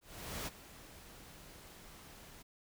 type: noise with ADSR envelope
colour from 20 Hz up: pink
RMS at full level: -40 dBFS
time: 0.01-2.43 s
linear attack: 460 ms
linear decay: 26 ms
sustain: -15 dB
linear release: 15 ms
effects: none